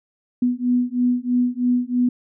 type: beating tone pair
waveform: sine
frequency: 245.1 / 248.2 Hz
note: B3 / B3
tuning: -13 / +9 cents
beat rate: 3.1 Hz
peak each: -20 dBFS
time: 0.42-2.09 s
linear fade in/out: 5 ms
effects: none